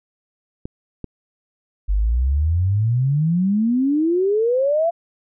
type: clicks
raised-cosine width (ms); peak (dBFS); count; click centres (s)
3; -16; 2; 0.655 / 1.043
type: exponential sweep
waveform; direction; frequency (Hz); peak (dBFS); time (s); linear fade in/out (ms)
sine; up; 47 to 693; -15; 1.88-4.91; 20
effects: none